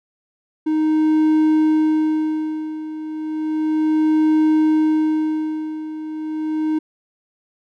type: tone with tremolo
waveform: triangle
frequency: 311.1 Hz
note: D#4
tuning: in tune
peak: -10 dBFS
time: 0.66-6.79 s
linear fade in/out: 10 ms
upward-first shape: sine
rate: 0.33 Hz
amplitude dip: 80%
effects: none